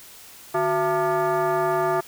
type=tone with frequency modulation; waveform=sine; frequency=150.7 Hz; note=D3; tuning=45 cents sharp; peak=-19 dBFS; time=0.54-2.01 s; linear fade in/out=10 ms; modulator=521 Hz; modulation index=2.1; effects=white hiss -45 dBFS RMS until 2.07 s